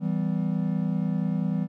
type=tone cluster; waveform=triangle; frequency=164.4 / 194.6 / 250.5 Hz; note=E3 / G3 / B3; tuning=-4 / -12 / +25 cents; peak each=-25 / -25 / -30 dBFS; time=0-1.68 s; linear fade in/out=50 ms; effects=none